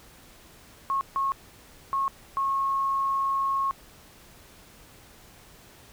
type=tone bursts at uneven times; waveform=sine; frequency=1090 Hz; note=C#6; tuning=29 cents flat; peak=-23 dBFS; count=4; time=0.9-1.01 / 1.16-1.32 / 1.93-2.08 / 2.37-3.71 s; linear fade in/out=0 ms; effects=pink hiss -52 dBFS RMS until 5.92 s